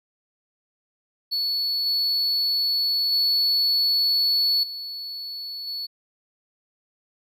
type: tone with level steps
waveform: triangle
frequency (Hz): 4419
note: C#8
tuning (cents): -6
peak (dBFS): -21 / -19 / -17 / -30 / -27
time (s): 1.31-5.87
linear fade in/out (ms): 20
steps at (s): 1.86 / 3.12 / 4.63 / 5.67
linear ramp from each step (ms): 5
effects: none